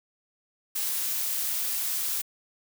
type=noise; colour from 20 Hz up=blue; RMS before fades=-29 dBFS; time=0.75-2.22 s; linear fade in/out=10 ms; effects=none